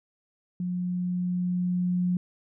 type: tone with level ramp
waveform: sine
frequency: 179.3 Hz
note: F3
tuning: 46 cents sharp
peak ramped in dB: -27 to -22 dBFS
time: 0.6-2.17 s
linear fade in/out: 2 ms
effects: none